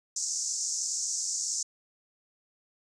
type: band-pass noise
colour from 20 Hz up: white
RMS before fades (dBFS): -32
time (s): 0.16-1.63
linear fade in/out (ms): 5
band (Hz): 5600 to 7400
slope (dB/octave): 48
effects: resampled to 22050 Hz